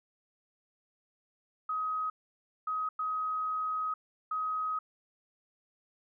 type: tone bursts at uneven times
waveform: sine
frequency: 1263 Hz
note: D#6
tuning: 26 cents sharp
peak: -30 dBFS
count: 4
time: 1.69-2.1 / 2.67-2.89 / 2.99-3.94 / 4.31-4.79 s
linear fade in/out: 5 ms
effects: none